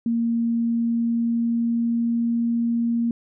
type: tone with pitch glide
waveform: sine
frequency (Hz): 232.1 to 233.7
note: A#3 to A#3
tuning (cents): -7 to +5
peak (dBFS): -19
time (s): 0.06-3.11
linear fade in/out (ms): 2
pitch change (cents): +12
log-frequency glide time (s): 0.31-2.45
effects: none